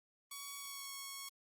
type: tone with pitch glide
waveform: 5% pulse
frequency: 1123 to 1101.2 Hz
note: C#6 to C#6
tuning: +22 to -12 cents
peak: -33 dBFS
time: 0.31-1.29 s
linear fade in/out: 5 ms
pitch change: -34 cents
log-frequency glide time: 0.58-0.91 s
effects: Opus 32 kbps